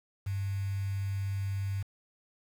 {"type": "tone with quantisation", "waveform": "sine", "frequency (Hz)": 98.2, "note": "G2", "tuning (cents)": 4, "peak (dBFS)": -30, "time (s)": [0.26, 1.83], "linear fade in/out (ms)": 10, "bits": 8, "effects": []}